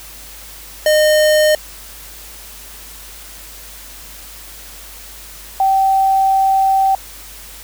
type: tone pair in turn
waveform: square / sine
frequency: 612 / 773.8 Hz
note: D#5 / G5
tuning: -29 / -23 cents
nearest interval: major third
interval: 406 cents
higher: second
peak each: -10 dBFS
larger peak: neither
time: 0.86-1.55 / 5.6-6.95 s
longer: second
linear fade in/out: 2 ms
effects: added 50 Hz sine -40 dBFS peak until 7.63 s + white hiss -36 dBFS RMS until 7.63 s